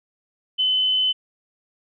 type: tone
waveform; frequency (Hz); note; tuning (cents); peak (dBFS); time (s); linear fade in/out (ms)
sine; 3033; F#7; +42; -17; 0.58-1.13; 20
effects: none